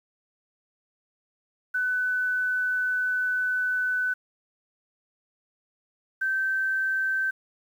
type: tone pair in turn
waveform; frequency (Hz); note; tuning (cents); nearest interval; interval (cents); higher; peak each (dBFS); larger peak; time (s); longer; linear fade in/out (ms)
sine; 1501 / 1549.5; F#6 / G6; +24 / -21; minor second; 55; second; -23; neither; 1.74-4.14 / 6.21-7.31; first; 10
effects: 9-bit